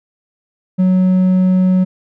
sine tone with hard clipping, 185 Hz, F#3, in tune, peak -10 dBFS, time 0.78-1.85 s, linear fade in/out 20 ms, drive 3 dB, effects none

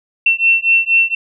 sine beating tone pair, 2700 / 2704.2 Hz, E7 / E7, +41 / +44 cents, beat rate 4.2 Hz, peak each -13 dBFS, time 0.26-1.15 s, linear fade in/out 5 ms, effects none

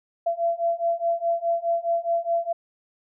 sine beating tone pair, 675 / 679.8 Hz, E5 / F5, +41 / -47 cents, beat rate 4.8 Hz, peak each -25 / -24 dBFS, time 0.26-2.53 s, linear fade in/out 10 ms, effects none

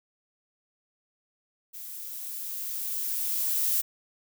violet noise with level ramp, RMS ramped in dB -41 to -25 dBFS, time 1.73-3.82 s, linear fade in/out 20 ms, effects none

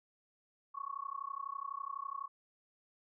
sine tone with amplitude modulation, 1108.7 Hz, C#6, in tune, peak -35 dBFS, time 0.74-2.28 s, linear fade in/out 20 ms, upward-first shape sine, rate 32 Hz, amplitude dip 100%, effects none

